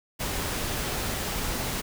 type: noise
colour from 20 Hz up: pink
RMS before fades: -30 dBFS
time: 0.19-1.82 s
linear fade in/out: 20 ms
effects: none